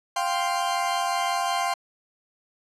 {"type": "chord", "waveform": "40% pulse", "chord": "F suspended second", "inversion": "none", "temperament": "equal", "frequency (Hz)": [698.5, 784, 1046.5], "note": ["F5", "G5", "C6"], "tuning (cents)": [0, 0, 0], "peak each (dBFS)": -27, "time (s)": [0.16, 1.74], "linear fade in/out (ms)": 5, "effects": ["low-pass 10000 Hz 12 dB/octave"]}